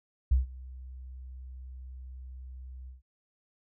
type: tone with ADSR envelope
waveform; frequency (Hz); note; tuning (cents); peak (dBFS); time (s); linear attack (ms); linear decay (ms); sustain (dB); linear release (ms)
sine; 64; C2; -38; -18; 0.31-3.02; 8; 140; -23; 140
effects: none